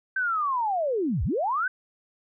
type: linear two-way sweep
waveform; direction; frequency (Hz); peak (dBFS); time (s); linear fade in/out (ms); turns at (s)
sine; down then up; 1568 to 51.2 to 1568; -23; 0.16-1.68; 5; 1.24
effects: none